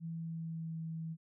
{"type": "tone with pitch glide", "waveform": "sine", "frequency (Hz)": [164.81, 162.17], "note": ["E3", "E3"], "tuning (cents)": [0, -28], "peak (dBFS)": -38, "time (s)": [0, 1.17], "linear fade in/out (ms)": 50, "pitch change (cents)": -28, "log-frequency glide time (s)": [0.14, 0.79], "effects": []}